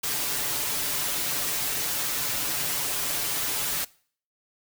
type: noise with comb filter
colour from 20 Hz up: white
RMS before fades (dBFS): -28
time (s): 0.03-3.85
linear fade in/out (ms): 10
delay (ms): 6.9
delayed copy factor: +0.75
effects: noise-tail reverb RT60 0.5 s tail -22 dB re dry